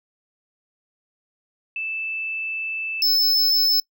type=tone pair in turn; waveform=sine / square; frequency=2637 / 5251 Hz; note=E7 / E8; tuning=0 / -8 cents; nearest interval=octave; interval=1192 cents; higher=second; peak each=-25 / -16 dBFS; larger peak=second; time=1.76-3.02 / 3.02-3.8 s; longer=first; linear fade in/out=2 ms; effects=noise-tail reverb RT60 0.1 s tail -24 dB re dry